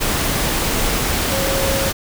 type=tone in noise; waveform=sine; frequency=543 Hz; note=C#5; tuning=36 cents flat; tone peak=-21 dBFS; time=1.31-1.9 s; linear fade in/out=20 ms; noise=pink; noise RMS=-19 dBFS; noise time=0-1.93 s; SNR=-5 dB; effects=none